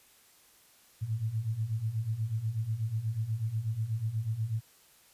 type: beating tone pair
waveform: sine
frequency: 106.1 / 114.3 Hz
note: G#2 / A#2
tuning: +38 / -34 cents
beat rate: 8.2 Hz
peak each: -35 / -31 dBFS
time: 1.01-4.61 s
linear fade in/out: 20 ms
effects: white hiss -61 dBFS RMS until 5.13 s + resampled to 32000 Hz